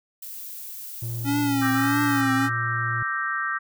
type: noise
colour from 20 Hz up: violet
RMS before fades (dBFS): -37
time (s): 0.22-2.21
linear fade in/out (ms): 5
type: tone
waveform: triangle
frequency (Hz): 116.54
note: A#2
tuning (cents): 0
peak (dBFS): -26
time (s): 1.02-3.03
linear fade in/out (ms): 5
type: tone with vibrato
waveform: square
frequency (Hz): 277.2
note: C#4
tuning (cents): 0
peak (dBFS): -22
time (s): 1.24-2.5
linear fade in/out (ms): 50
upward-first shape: triangle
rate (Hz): 1.6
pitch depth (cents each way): 90
type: chord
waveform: sine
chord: E half-diminished seventh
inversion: third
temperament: equal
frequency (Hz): 1174.7 / 1318.5 / 1568 / 1864.7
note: D6 / E6 / G6 / Bb6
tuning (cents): 0 / 0 / 0 / 0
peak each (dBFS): -30 / -31 / -28 / -30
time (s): 1.61-3.59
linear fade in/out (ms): 20
effects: none